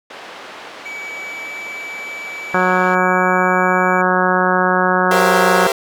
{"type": "band-pass noise", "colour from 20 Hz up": "pink", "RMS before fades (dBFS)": -35, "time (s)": [0.1, 2.95], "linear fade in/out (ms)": 5, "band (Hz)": [490, 3200], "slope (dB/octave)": 12}
{"type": "tone with pitch glide", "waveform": "triangle", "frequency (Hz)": [2286, 2305], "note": ["D7", "D7"], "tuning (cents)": [-47, -33], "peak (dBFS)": -25, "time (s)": [0.85, 4.02], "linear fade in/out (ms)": 10, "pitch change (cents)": 14, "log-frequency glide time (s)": [1.13, 1.54]}
{"type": "harmonic tone", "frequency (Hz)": 183.3, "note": "F#3", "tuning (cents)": -16, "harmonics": [1, 2, 3, 4, 5, 6, 7, 8, 9], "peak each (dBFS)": [-21, -21, -21, -21, -21, -21, -21, -21, -21], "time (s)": [2.54, 5.67], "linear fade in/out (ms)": 2}
{"type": "chord", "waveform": "sawtooth", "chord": "C dominant seventh", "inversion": "second", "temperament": "equal with one note detuned", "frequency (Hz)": [392, 466.2, 523.3, 674.7], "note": ["G4", "Bb4", "C5", "E5"], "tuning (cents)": [0, 0, 0, 40], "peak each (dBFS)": -17, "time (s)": [5.11, 5.72], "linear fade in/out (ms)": 2}
{"effects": []}